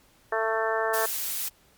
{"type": "harmonic tone", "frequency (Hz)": 222.3, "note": "A3", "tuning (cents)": 18, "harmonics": [2, 3, 4, 5, 6, 7, 8], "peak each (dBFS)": [-29, -29, -32, -32, -34, -34, -32], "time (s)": [0.32, 1.06], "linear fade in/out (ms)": 5}
{"type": "noise", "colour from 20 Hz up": "blue", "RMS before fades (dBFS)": -30, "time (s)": [0.93, 1.49], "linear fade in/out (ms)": 10}
{"effects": ["pink hiss -60 dBFS RMS until 1.77 s", "MP3 96 kbps"]}